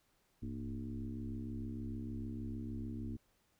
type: tone with frequency modulation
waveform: sine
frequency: 164.81 Hz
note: E3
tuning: in tune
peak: -39 dBFS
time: 0.42-3.17 s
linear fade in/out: 10 ms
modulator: 66.6 Hz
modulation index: 2.1
effects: pink hiss -75 dBFS RMS until 3.59 s